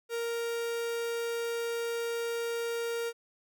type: tone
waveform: 45% pulse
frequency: 466.2 Hz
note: A#4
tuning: in tune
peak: -31 dBFS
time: 0.09-3.13 s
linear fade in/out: 50 ms
effects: none